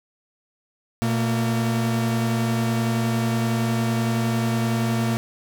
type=tone pair together; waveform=45% pulse; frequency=119.06 / 227.3 Hz; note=A#2 / A#3; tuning=+37 / -43 cents; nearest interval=major seventh; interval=1120 cents; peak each=-23 dBFS; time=1.02-5.17 s; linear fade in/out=0 ms; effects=none